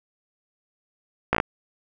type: slowing click train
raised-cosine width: 0.5 ms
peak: -4 dBFS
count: 5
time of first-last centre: 1.33-1.401 s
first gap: 17 ms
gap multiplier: 1.03
effects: none